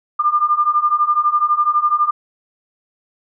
sine beating tone pair, 1195 / 1207 Hz, D6 / D6, +30 / +47 cents, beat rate 12 Hz, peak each -17 / -15 dBFS, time 0.19-2.11 s, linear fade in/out 10 ms, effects none

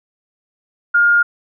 sine tone, 1416 Hz, F6, 23 cents sharp, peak -9 dBFS, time 0.94-1.23 s, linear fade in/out 10 ms, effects none

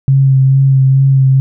sine tone with vibrato, 134.5 Hz, C3, 48 cents sharp, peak -5 dBFS, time 0.08-1.4 s, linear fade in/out 0 ms, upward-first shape sine, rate 2.3 Hz, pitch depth 21 cents each way, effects none

